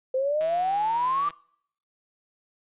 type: exponential sweep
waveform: sine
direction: up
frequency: 512 to 1191 Hz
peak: -22 dBFS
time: 0.14-1.29 s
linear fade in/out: 5 ms
type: click train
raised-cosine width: 0.3 ms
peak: -27 dBFS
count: 148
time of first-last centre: 0.41-1.306 s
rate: 164 Hz
effects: noise-tail reverb RT60 0.6 s tail -22 dB re dry + resampled to 8000 Hz